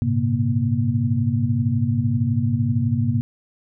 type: tone cluster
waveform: sine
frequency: 102.3 / 115 / 133.2 / 236.3 Hz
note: G#2 / A#2 / C3 / A#3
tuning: -26 / -23 / +31 / +24 cents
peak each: -23 dBFS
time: 0.02-3.21 s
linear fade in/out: 0 ms
effects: none